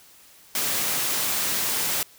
white high-pass noise, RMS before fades -25 dBFS, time 0.55-2.03 s, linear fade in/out 2 ms, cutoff 100 Hz, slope 48 dB/octave, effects white hiss -52 dBFS RMS until 2.18 s

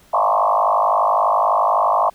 sine tone with frequency modulation, 880 Hz, A5, in tune, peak -13 dBFS, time 0.13-2.1 s, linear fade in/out 10 ms, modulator 51.8 Hz, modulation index 5, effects pink hiss -52 dBFS RMS until 2.14 s

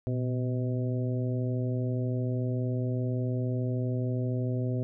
harmonic tone with a mistuned harmonic, 126.8 Hz, B2, 46 cents sharp, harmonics 1 / 2 / 3 / 4 / 5, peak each -28 / -34 / -38 / -40 / -42 dBFS, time 0.07-4.83 s, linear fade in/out 0 ms, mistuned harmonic 1, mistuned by -82 cents, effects none

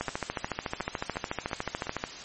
two click trains, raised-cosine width 0.5 ms, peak -21 / -14 dBFS, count 6 / 29, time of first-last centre 0.09-1.869 / 0.01-2.039 s, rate 2.81 / 13.8 Hz, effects white hiss -42 dBFS RMS until 2.24 s + MP3 32 kbps

